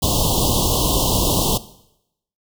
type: band-stop noise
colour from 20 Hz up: pink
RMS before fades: -18 dBFS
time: 0.02-1.58 s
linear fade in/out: 10 ms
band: 1100 to 2900 Hz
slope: 96 dB/octave
effects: noise-tail reverb RT60 0.8 s tail -17 dB re dry